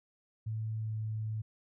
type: tone with pitch glide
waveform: sine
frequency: 110 to 109.05 Hz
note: A2 to A2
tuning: 0 to -15 cents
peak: -33 dBFS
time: 0.46-1.42 s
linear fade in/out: 10 ms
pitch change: -15 cents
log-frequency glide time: 0.79-0.93 s
effects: none